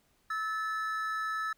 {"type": "tone pair together", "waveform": "triangle", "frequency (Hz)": [1303, 1744.4], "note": ["E6", "A6"], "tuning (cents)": [-20, -15], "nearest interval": "perfect fourth", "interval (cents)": 505, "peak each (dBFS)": [-31, -34], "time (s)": [0.3, 1.53], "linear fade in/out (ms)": 5, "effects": ["pink hiss -70 dBFS RMS until 1.57 s"]}